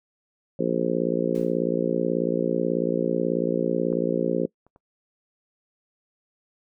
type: harmonic tone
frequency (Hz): 58.27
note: A#1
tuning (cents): 0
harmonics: 3 / 4 / 5 / 6 / 7 / 8 / 9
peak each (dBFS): -29 / -29 / -29 / -29 / -29 / -29 / -29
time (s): 0.59-4.46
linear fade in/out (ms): 5
type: noise with exponential decay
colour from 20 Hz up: pink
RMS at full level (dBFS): -45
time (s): 1.35-1.66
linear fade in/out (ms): 0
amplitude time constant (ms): 66
type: clicks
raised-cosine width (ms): 1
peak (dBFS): -31 / -41 / -38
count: 3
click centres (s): 3.928 / 4.666 / 4.761
effects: noise-tail reverb RT60 0.1 s tail -23 dB re dry